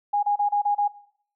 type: tone bursts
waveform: sine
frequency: 821 Hz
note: G#5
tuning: 20 cents flat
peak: -19 dBFS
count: 6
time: 0.13-0.88 s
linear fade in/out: 10 ms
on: 100 ms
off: 30 ms
effects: noise-tail reverb RT60 0.6 s tail -18 dB re dry